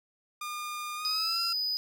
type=tone with pitch glide; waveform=sawtooth; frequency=1211 to 1359.3 Hz; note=D#6 to F6; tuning=-47 to -47 cents; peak=-31 dBFS; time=0.41-1.53 s; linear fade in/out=5 ms; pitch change=+200 cents; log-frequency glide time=0.95-1.4 s
type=tone; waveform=triangle; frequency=4978 Hz; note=D#8; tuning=in tune; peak=-27 dBFS; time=1.05-1.77 s; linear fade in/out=0 ms
effects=none

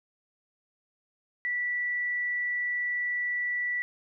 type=tone; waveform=sine; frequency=1959 Hz; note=B6; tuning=15 cents flat; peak=-27 dBFS; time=1.45-3.82 s; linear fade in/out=0 ms; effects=none

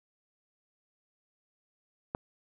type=click; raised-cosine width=1 ms; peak=-18 dBFS; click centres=2.149 s; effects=none

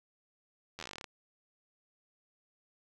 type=slowing click train; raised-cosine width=0.2 ms; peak=-25 dBFS; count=14; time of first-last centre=0.79-1.042 s; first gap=11 ms; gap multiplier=1.09; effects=none

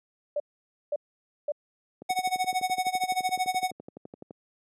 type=tone bursts; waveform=sine; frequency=587.3 Hz; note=D5; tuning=in tune; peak=-25 dBFS; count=3; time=0.36-1.52 s; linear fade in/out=5 ms; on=40 ms; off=520 ms
type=click train; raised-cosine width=2 ms; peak=-27 dBFS; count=28; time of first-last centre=2.02-4.308 s; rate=11.8 Hz
type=tone with tremolo; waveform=square; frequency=741 Hz; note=F#5; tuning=2 cents sharp; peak=-23 dBFS; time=2.09-3.71 s; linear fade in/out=10 ms; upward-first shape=sine; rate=13 Hz; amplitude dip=90%
effects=high-pass 200 Hz 12 dB/octave + resampled to 32000 Hz

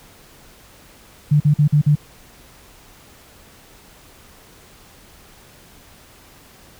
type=tone bursts; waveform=sine; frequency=148 Hz; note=D3; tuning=14 cents sharp; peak=-10 dBFS; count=5; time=1.31-1.955 s; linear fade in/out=10 ms; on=93 ms; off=45 ms; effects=pink hiss -47 dBFS RMS until 6.79 s

